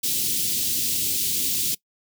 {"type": "band-stop noise", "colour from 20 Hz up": "white", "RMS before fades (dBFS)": -24, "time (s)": [0.03, 1.75], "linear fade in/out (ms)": 10, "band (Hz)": [350, 3000], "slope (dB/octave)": 24, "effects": ["noise-tail reverb RT60 0.1 s tail -22 dB re dry", "high-pass 80 Hz 12 dB/octave"]}